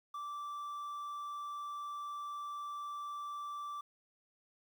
triangle tone with quantisation, 1168 Hz, D6, 10 cents flat, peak -38 dBFS, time 0.14-3.81 s, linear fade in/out 5 ms, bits 11, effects none

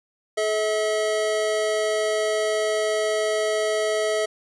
square tone pair together, 429.6 / 643.7 Hz, A4 / E5, -41 / -41 cents, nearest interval perfect fifth, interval 700 cents, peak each -25 / -24 dBFS, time 0.37-4.26 s, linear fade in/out 10 ms, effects resampled to 24000 Hz

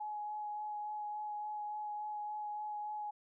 sine tone with vibrato, 841 Hz, G#5, 22 cents sharp, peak -38 dBFS, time 0-3.11 s, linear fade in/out 10 ms, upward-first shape sine, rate 3.5 Hz, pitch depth 12 cents each way, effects none

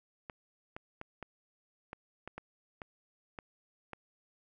clicks, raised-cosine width 0.5 ms, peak -27 dBFS, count 10, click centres 0.298 / 0.765 / 1.014 / 1.227 / 1.931 / 2.276 / 2.38 / 2.818 / 3.388 / 3.933 s, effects none

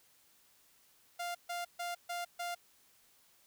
sawtooth tone bursts, 698.5 Hz, F5, in tune, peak -33 dBFS, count 5, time 1.19-2.55 s, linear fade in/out 10 ms, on 160 ms, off 140 ms, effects white hiss -67 dBFS RMS until 3.46 s

